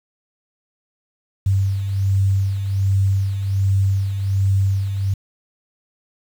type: beating tone pair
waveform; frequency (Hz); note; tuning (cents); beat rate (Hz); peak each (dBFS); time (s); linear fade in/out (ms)
sine; 96.4 / 97.7; G2 / G2; -28 / -5; 1.3; -24 / -16; 1.46-5.14; 5
effects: 7-bit